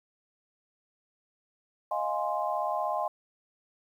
sine chord, F minor seventh, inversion third, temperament equal, 622.3 / 698.5 / 830.6 / 1046.5 Hz, Eb5 / F5 / Ab5 / C6, 0 / 0 / 0 / 0 cents, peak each -33 dBFS, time 1.91-3.08 s, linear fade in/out 5 ms, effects 10-bit

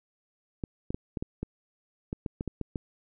clicks, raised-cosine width 3 ms, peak -19 dBFS, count 12, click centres 0.638 / 0.905 / 0.945 / 1.172 / 1.225 / 1.43 / 2.129 / 2.262 / 2.409 / 2.477 / 2.613 / 2.758 s, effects none

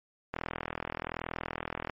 click train, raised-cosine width 0.5 ms, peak -18 dBFS, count 65, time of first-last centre 0.34-1.897 s, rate 41.1 Hz, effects MP3 32 kbps

